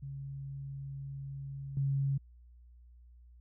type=tone with level steps; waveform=sine; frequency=137.7 Hz; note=C#3; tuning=11 cents flat; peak=-39 / -28 dBFS; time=0.02-2.18 s; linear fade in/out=10 ms; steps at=1.77 s; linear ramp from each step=2 ms; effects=added 60 Hz sine -54 dBFS peak until 3.4 s